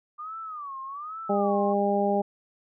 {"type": "tone with vibrato", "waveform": "sine", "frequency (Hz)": 1188, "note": "D6", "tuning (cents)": 20, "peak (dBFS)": -34, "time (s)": [0.18, 1.74], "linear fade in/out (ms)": 20, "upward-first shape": "sine", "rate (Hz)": 1.2, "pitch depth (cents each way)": 190}
{"type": "harmonic tone", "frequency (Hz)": 201.6, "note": "G3", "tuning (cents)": 49, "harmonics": [1, 2, 3, 4], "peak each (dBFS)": [-27, -27, -27, -27], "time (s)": [1.29, 2.22], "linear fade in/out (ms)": 10}
{"effects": []}